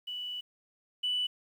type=tone pair in turn; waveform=sine; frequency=2960 / 2973 Hz; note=F#7 / F#7; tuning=0 / +8 cents; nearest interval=unison; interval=8 cents; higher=second; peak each=-35 / -27 dBFS; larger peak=second; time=0.07-0.41 / 1.03-1.27 s; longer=first; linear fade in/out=10 ms; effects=tanh soft clip ceiling -23 dBFS + 10-bit